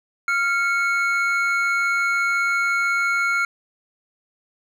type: tone pair together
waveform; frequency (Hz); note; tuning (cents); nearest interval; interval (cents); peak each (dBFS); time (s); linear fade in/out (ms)
triangle; 1389.1 / 2205; F6 / C#7; -10 / -10; minor sixth; 800; -18 / -21; 0.28-3.45; 2
effects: none